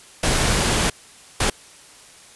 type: noise bursts at uneven times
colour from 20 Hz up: pink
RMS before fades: -19 dBFS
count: 2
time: 0.23-0.9 / 1.4-1.5 s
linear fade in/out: 5 ms
effects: white hiss -46 dBFS RMS until 2.35 s + resampled to 24000 Hz